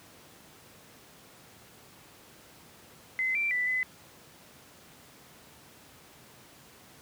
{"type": "tone with pitch steps", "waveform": "sine", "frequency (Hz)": [2047, 2350, 1983, 2017], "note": ["C7", "D7", "B6", "B6"], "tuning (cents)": [-38, 1, 7, 36], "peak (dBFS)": -26, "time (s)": [3.19, 3.83], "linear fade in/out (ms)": 0, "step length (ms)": 160, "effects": ["pink hiss -54 dBFS RMS until 7.01 s", "high-pass 100 Hz 12 dB/octave"]}